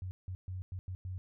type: tone bursts at uneven times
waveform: sine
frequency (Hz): 92.5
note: F#2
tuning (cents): 0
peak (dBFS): -37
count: 6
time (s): 0.02-0.11 / 0.28-0.35 / 0.48-0.62 / 0.72-0.79 / 0.88-0.95 / 1.05-1.18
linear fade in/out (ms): 0
effects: none